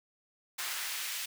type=noise with high-pass filter sweep; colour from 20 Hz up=pink; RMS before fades=-37 dBFS; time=0.58-1.26 s; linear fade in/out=10 ms; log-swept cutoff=1400 to 2400 Hz; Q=0.86; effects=none